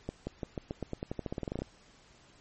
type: accelerating click train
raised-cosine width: 2 ms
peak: -21 dBFS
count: 19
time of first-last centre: 0.09-1.62 s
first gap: 180 ms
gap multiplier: 0.9
effects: pink hiss -60 dBFS RMS until 2.4 s + MP3 32 kbps